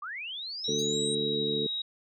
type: linear sweep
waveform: sine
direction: up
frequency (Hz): 1108.7 to 8720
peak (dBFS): -35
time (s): 0.02-1.15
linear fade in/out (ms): 5
type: tone with pitch glide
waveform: sine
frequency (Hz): 3837 to 3810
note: A#7 to A#7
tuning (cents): +49 to +37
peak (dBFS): -30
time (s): 0.64-1.82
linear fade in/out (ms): 5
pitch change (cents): -12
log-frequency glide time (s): 1.19-1.68
type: harmonic tone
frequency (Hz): 73.4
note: D2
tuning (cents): 0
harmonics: 2 / 3 / 4 / 5 / 6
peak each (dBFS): -39 / -36 / -38 / -38 / -31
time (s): 0.68-1.67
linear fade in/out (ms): 5
type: tone with exponential decay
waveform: sawtooth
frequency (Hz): 4699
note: D8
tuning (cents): 0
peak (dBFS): -35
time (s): 0.79-0.91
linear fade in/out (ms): 0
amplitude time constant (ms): 25
effects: none